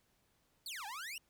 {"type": "exponential two-way sweep", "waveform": "sawtooth", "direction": "down then up", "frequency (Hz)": [4700, 771, 2933], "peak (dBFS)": -39, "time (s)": [0.66, 1.18], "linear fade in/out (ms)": 2, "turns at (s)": 0.86, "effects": ["pink hiss -75 dBFS RMS until 1.29 s"]}